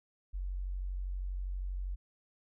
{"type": "tone", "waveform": "sine", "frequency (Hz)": 46.25, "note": "F#1", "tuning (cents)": 0, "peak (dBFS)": -34, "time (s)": [0.33, 1.96], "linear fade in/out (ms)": 20, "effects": []}